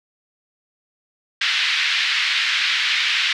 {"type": "band-pass noise", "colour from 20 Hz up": "pink", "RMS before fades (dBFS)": -20, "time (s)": [1.41, 3.33], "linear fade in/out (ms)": 5, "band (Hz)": [1800, 4100], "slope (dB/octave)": 24, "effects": []}